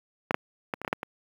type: clicks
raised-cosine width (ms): 0.5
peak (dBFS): -8 / -7 / -13 / -22 / -17 / -15 / -9 / -18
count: 8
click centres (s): 0.309 / 0.344 / 0.738 / 0.816 / 0.848 / 0.878 / 0.929 / 1.031
effects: high-pass 150 Hz 12 dB/octave + 8-bit